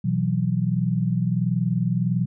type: chord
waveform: sine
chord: B suspended fourth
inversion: none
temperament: equal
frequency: 123.47 / 164.81 / 185 Hz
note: B2 / E3 / F#3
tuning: 0 / 0 / 0 cents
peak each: -24 dBFS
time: 0.04-2.26 s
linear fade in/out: 10 ms
effects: none